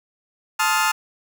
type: chord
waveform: 30% pulse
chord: F dominant seventh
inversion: first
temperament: just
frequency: 873.1 / 1047.7 / 1257.2 / 1396.9 Hz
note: A5 / C6 / Eb6 / F6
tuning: -14 / +2 / +18 / 0 cents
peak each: -19 / -25 / -21 / -20 dBFS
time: 0.59-0.92 s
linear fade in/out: 10 ms
effects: none